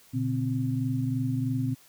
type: tone cluster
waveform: sine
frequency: 120.8 / 143.9 / 260 Hz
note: B2 / D3 / C4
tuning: -38 / -35 / -11 cents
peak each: -28 / -33 / -29 dBFS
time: 0.13-1.75 s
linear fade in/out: 20 ms
effects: white hiss -57 dBFS RMS until 1.88 s